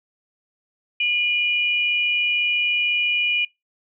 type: tone pair together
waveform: sine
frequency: 2434 / 2932 Hz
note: D#7 / F#7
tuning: -39 / -16 cents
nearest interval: minor third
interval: 323 cents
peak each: -19 / -24 dBFS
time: 1-3.45 s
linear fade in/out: 5 ms
effects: noise-tail reverb RT60 0.2 s tail -23 dB re dry